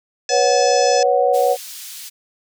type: chord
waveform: sine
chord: B suspended second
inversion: none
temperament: equal with one note detuned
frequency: 489.1 / 554.4 / 740 Hz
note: B4 / C#5 / F#5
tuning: -17 / 0 / 0 cents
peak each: -17 dBFS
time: 0.29-1.57 s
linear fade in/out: 50 ms
type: harmonic tone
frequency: 862 Hz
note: A5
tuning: 36 cents flat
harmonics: 2 / 3 / 4 / 5 / 6 / 7 / 8 / 9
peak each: -29 / -30 / -34 / -34 / -24 / -26 / -33 / -36 dBFS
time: 0.29-1.03 s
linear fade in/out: 2 ms
type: high-pass noise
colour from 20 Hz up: pink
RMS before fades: -34 dBFS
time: 1.33-2.1 s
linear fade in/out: 20 ms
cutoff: 4000 Hz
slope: 12 dB/octave
effects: none